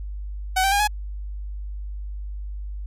sawtooth tone with pitch steps, 751 / 779.7 / 809.6 / 840.5 Hz, F#5 / G5 / G#5 / G#5, +26 / -10 / -44 / +20 cents, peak -14 dBFS, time 0.56-0.876 s, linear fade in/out 10 ms, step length 79 ms, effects added 50 Hz sine -29 dBFS peak until 2.86 s + resampled to 32000 Hz

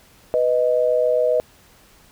sine tone pair together, 494.8 / 622.3 Hz, B4 / D#5, +3 / 0 cents, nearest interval major third, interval 397 cents, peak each -18 dBFS, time 0.34-1.4 s, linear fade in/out 0 ms, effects pink hiss -52 dBFS RMS until 2.11 s

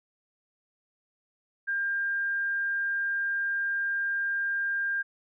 sine tone, 1600 Hz, G6, 35 cents sharp, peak -26 dBFS, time 1.67-5.03 s, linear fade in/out 20 ms, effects none

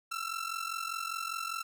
sawtooth ring-modulated tone, 1341 Hz, E6, 29 cents sharp, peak -28 dBFS, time 0.11-1.63 s, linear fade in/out 10 ms, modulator 22.5 Hz, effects none

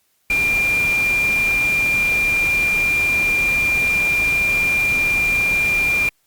sine tone in noise, 2391 Hz, D7, 30 cents sharp, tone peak -15 dBFS, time 0.3-6.09 s, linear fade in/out 2 ms, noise pink, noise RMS -29 dBFS, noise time 0.3-6.09 s, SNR +11 dB, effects white hiss -64 dBFS RMS until 6.26 s + Opus 48 kbps

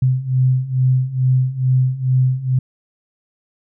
sine beating tone pair, 127.6 / 129.9 Hz, C3 / C3, -43 / -12 cents, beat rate 2.3 Hz, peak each -18 / -15 dBFS, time 0.02-2.59 s, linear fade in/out 5 ms, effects none

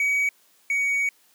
triangle tone pair in turn, 2264 / 2246 Hz, C#7 / C#7, +36 / +22 cents, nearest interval unison, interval 14 cents, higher first, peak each -18 / -19 dBFS, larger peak first, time 0-0.29 / 0.7-1.09 s, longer second, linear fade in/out 2 ms, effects white hiss -60 dBFS RMS until 1.34 s + high-pass 200 Hz 12 dB/octave

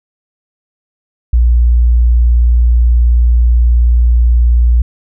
sine tone, 59.3 Hz, A#1, 30 cents sharp, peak -5 dBFS, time 1.33-4.82 s, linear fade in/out 5 ms, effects none

